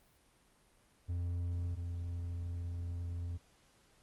triangle tone pair in turn, 87.1 / 86.4 Hz, F2 / F2, -4 / -18 cents, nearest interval unison, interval 14 cents, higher first, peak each -32 / -35 dBFS, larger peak first, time 1.08-1.76 / 1.76-3.38 s, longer second, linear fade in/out 20 ms, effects pink hiss -68 dBFS RMS until 4.02 s + Opus 32 kbps

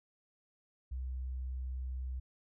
sine tone, 64 Hz, C2, 38 cents flat, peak -36 dBFS, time 0.91-2.2 s, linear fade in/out 10 ms, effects none

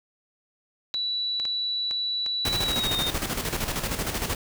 sine tone with pitch glide, 3943 to 3679 Hz, B7 to A#7, -4 to -24 cents, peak -25 dBFS, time 0.94-3.1 s, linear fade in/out 0 ms, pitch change -120 cents, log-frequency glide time 2.61-2.98 s
clicks, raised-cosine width 0.2 ms, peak -19 dBFS, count 10, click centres 0.944 / 1.399 / 1.453 / 1.911 / 2.263 / 2.665 / 2.697 / 2.733 / 2.865 / 3.038 s
pink noise with tremolo, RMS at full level -27 dBFS, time 2.45-4.35 s, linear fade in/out 2 ms, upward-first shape square, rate 13 Hz, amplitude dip 55%
effects none

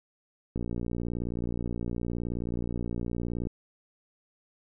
click train, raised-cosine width 3 ms, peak -20 dBFS, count 173, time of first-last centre 0.56-3.47 s, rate 59.1 Hz, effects none

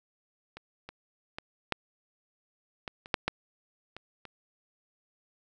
clicks, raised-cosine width 0.3 ms, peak -27 / -26 / -21 / -11 / -20 / -28 / -8 / -11 / -26 / -28 dBFS, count 10, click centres 0.57 / 0.89 / 1.385 / 1.723 / 2.878 / 3.059 / 3.142 / 3.28 / 3.966 / 4.253 s, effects none

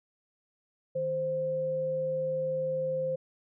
sine tone pair together, 155.56 / 522.8 Hz, D#3 / C5, 0 / -1 cents, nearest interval octave + major sixth, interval 2099 cents, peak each -40 / -28 dBFS, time 0.95-3.16 s, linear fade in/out 10 ms, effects none

